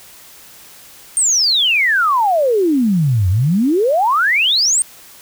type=exponential two-way sweep; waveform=sine; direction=down then up; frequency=8890 to 87.31 to 8890 Hz; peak=-11 dBFS; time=1.17-4.82 s; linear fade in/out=0 ms; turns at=3.29 s; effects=white hiss -41 dBFS RMS until 5.21 s